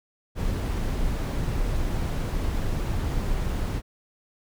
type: noise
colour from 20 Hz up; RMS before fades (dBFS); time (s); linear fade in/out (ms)
brown; -26; 0.35-3.82; 50
effects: none